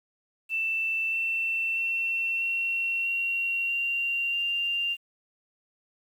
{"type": "tone with pitch steps", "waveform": "sine", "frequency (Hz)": [2665, 2685, 2705, 2726, 2746, 2767, 2788], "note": ["E7", "E7", "E7", "F7", "F7", "F7", "F7"], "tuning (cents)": [18, 31, 44, -43, -30, -17, -4], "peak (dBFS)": -25, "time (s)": [0.49, 4.97], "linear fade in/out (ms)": 50, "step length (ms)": 640, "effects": ["9-bit"]}